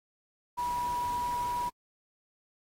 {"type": "tone in noise", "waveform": "sine", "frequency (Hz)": 971, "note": "B5", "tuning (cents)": -30, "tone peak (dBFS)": -29, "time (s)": [0.57, 1.7], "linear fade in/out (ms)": 20, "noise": "pink", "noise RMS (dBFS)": -45, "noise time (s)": [0.57, 1.7], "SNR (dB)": 13, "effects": ["AAC 48 kbps"]}